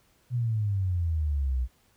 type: exponential sweep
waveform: sine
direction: down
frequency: 125.6 to 60.2 Hz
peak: -24 dBFS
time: 0.3-1.68 s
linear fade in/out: 50 ms
effects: pink hiss -65 dBFS RMS until 1.96 s